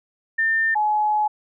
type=tone pair in turn; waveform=sine; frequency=1800 / 847.2 Hz; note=A6 / G#5; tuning=+39 / +34 cents; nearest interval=octave + minor second; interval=1305 cents; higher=first; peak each=-17 dBFS; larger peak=neither; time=0.38-0.75 / 0.75-1.28 s; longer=second; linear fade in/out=10 ms; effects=none